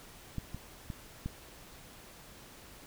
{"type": "clicks", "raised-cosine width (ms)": 5, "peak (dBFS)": [-23, -28, -26, -23], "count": 4, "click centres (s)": [0.383, 0.546, 0.902, 1.26], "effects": ["pink hiss -53 dBFS RMS until 2.86 s"]}